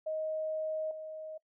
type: tone with level steps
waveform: sine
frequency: 627 Hz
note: D#5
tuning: 13 cents sharp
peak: -32 / -40 dBFS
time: 0.06-1.38 s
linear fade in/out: 10 ms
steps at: 0.91 s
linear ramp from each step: 2 ms
effects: noise-tail reverb RT60 0.1 s tail -23 dB re dry

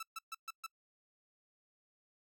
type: tone bursts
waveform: sawtooth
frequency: 1319 Hz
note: E6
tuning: 1 cent sharp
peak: -37 dBFS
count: 5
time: 0-0.665 s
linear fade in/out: 5 ms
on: 29 ms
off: 130 ms
effects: noise-tail reverb RT60 0.1 s tail -25 dB re dry

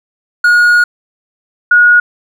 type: tone pair in turn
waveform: triangle / sine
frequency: 1442 / 1447.5 Hz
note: F#6 / F#6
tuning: -45 / -38 cents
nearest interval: unison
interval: 7 cents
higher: second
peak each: -3 dBFS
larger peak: neither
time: 0.44-0.84 / 1.71-2 s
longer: first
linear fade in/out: 5 ms
effects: none

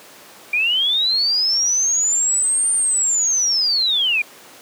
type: linear two-way sweep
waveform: sine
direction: up then down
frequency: 2350 to 9000 to 2350 Hz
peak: -15 dBFS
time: 0.53-4.22 s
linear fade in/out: 5 ms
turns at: 2.73 s
effects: pink hiss -42 dBFS RMS until 4.61 s + high-pass 300 Hz 12 dB/octave

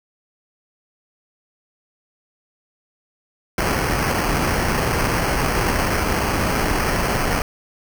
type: noise with sample-and-hold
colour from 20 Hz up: pink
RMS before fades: -20 dBFS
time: 3.58-7.42 s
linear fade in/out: 2 ms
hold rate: 3675 Hz
effects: none

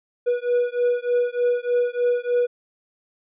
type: beating tone pair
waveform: triangle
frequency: 484.9 / 488.2 Hz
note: B4 / B4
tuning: -32 / -20 cents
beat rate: 3.3 Hz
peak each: -20 / -20 dBFS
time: 0.26-2.47 s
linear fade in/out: 20 ms
effects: resampled to 8000 Hz

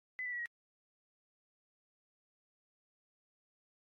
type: tone with pitch steps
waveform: sine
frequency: 2012 / 1972.9 / 1934.5 / 1896.9 Hz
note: B6 / B6 / B6 / A#6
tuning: +32 / -2 / -36 / +30 cents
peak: -37 dBFS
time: 0.19-0.458 s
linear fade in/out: 0 ms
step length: 67 ms
effects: AAC 48 kbps

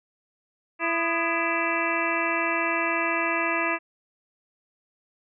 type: harmonic tone with a mistuned harmonic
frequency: 334 Hz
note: E4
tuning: 23 cents sharp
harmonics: 1 / 2 / 3 / 4 / 5 / 6 / 7 / 8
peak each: -31 / -31 / -31 / -31 / -31 / -31 / -31 / -31 dBFS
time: 0.79-3.79 s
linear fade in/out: 50 ms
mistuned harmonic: 4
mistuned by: -130 cents
effects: none

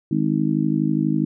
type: harmonic tone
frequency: 52.2 Hz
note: G#1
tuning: 10 cents sharp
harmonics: 3 / 4 / 5 / 6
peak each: -23 / -23 / -23 / -23 dBFS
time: 0.11-1.25 s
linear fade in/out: 5 ms
effects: none

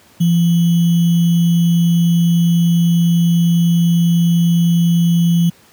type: tone with sample-and-hold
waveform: sine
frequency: 170 Hz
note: F3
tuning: 46 cents flat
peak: -9 dBFS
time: 0.2-5.5 s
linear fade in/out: 10 ms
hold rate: 3150 Hz
effects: pink hiss -48 dBFS RMS until 5.72 s + high-pass 100 Hz 12 dB/octave

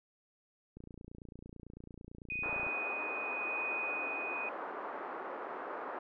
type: click train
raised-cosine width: 3 ms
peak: -36 dBFS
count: 56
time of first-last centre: 0.77-2.667 s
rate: 29 Hz
type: tone with tremolo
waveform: sine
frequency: 2489 Hz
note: D#7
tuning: in tune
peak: -34 dBFS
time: 2.3-4.49 s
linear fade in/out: 2 ms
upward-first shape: sine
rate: 0.89 Hz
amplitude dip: 30%
type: band-pass noise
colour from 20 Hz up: white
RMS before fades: -42 dBFS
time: 2.43-5.99 s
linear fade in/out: 5 ms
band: 310 to 1300 Hz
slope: 24 dB/octave
effects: none

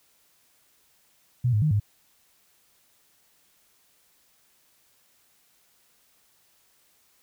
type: tone with pitch steps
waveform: sine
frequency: 123.4 / 105.7 / 153.2 / 103.4 Hz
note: B2 / G#2 / D#3 / G#2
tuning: -1 / +31 / -27 / -7 cents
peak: -19 dBFS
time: 1.44-1.8 s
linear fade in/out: 10 ms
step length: 90 ms
effects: white hiss -64 dBFS RMS until 7.22 s

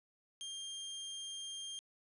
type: tone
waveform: sawtooth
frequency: 3198 Hz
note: G7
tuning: 34 cents sharp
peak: -39 dBFS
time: 0.41-1.79 s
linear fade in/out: 0 ms
effects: resampled to 24000 Hz + 11-bit

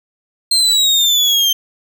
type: exponential sweep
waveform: 35% pulse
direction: down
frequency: 4186 to 3136 Hz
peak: -9 dBFS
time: 0.51-1.53 s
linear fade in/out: 5 ms
effects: none

